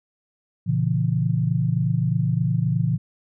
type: chord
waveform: sine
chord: A# diminished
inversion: none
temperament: just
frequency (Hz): 116.54 / 139.85 / 167.82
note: A#2 / C#3 / E3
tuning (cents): 0 / +16 / +31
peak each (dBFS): -23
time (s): 0.66-2.98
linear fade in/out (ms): 20
effects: none